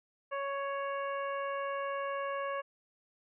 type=harmonic tone; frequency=556 Hz; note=C#5; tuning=5 cents sharp; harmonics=1 / 2 / 3 / 4 / 5; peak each=-36 / -37 / -43 / -49 / -50 dBFS; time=0.31-2.62 s; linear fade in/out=20 ms; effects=none